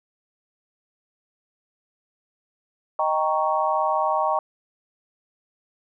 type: chord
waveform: sine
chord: Eb dominant seventh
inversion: none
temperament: equal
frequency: 622.3 / 784 / 932.3 / 1108.7 Hz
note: Eb5 / G5 / Bb5 / Db6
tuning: 0 / 0 / 0 / 0 cents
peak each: -25 dBFS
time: 2.99-4.39 s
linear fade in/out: 2 ms
effects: none